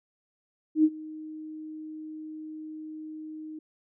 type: tone with ADSR envelope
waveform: sine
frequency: 311.1 Hz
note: D#4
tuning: in tune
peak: -15 dBFS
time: 0.75-3.59 s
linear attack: 90 ms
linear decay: 52 ms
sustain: -22 dB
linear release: 5 ms
effects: none